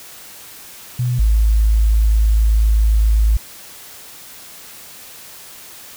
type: tone pair in turn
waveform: sine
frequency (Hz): 123.47 / 53.9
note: B2 / A1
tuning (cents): 0 / -35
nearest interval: octave + major second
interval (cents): 1435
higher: first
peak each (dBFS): -15 / -10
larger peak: second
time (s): 0.99-1.19 / 1.19-3.37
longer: second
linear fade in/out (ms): 5
effects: white hiss -38 dBFS RMS until 5.96 s